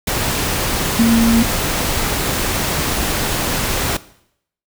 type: tone in noise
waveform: sine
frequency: 229.6 Hz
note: A#3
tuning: 26 cents flat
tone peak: -9 dBFS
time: 0.99-1.43 s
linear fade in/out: 5 ms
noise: pink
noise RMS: -19 dBFS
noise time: 0.07-3.97 s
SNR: +7 dB
effects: noise-tail reverb RT60 0.7 s tail -18 dB re dry